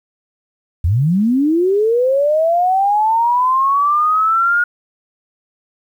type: linear sweep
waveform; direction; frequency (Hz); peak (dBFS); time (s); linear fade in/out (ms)
sine; up; 74.8 to 1440; -11; 0.84-4.64; 5
effects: 8-bit